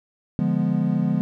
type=chord; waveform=triangle; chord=D diminished seventh; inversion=none; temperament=equal; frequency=146.83 / 174.61 / 207.7 / 246.9 Hz; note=D3 / F3 / Ab3 / Cb4; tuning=0 / 0 / 0 / 0 cents; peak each=-24 / -21 / -22 / -24 dBFS; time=0.39-1.21 s; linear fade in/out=0 ms; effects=none

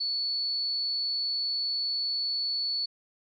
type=tone; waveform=sine; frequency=4435 Hz; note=C#8; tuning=in tune; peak=-27 dBFS; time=0-2.86 s; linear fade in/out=10 ms; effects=none

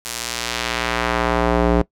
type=tone with band-pass filter sweep; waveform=square; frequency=59 Hz; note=A#1; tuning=22 cents sharp; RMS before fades=-20 dBFS; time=0.05-1.82 s; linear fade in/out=0 ms; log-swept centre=9100 to 410 Hz; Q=0.73; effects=noise-tail reverb RT60 0.1 s tail -20 dB re dry

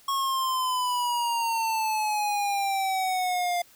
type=exponential sweep; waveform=square; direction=down; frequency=1100 to 698.5 Hz; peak=-25 dBFS; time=0.08-3.62 s; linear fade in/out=5 ms; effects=white hiss -56 dBFS RMS until 3.75 s

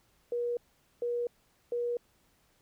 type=tone bursts; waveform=sine; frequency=479.5 Hz; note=A#4; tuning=49 cents sharp; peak=-29 dBFS; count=3; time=0.32-1.97 s; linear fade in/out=2 ms; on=250 ms; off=450 ms; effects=pink hiss -69 dBFS RMS until 2.61 s

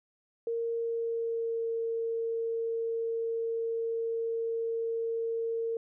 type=tone with pitch glide; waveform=sine; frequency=462.5 to 457.2 Hz; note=A#4 to A#4; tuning=-14 to -34 cents; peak=-29 dBFS; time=0.47-5.77 s; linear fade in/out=2 ms; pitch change=-20 cents; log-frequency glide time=0.74-1.7 s; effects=none

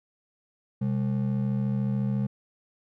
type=ring-modulated tone; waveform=triangle; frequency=164.81 Hz; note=E3; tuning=in tune; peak=-19 dBFS; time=0.81-2.27 s; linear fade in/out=10 ms; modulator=37 Hz; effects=none

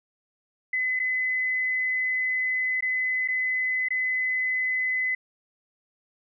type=tone with dropouts; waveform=sine; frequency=2022 Hz; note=B6; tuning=40 cents sharp; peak=-23 dBFS; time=0.73-5.15 s; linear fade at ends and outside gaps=5 ms; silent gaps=0.993-0.998 / 2.808-2.824 / 3.277-3.284 / 3.886-3.905 s; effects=none

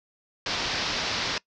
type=low-pass noise; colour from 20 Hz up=white; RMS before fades=-29 dBFS; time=0.46-1.38 s; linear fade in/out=2 ms; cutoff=5500 Hz; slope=48 dB/octave; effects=noise-tail reverb RT60 0.1 s tail -22 dB re dry

